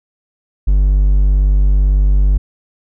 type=tone; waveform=triangle; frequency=49 Hz; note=G1; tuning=in tune; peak=-6 dBFS; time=0.67-2.38 s; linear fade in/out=10 ms; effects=none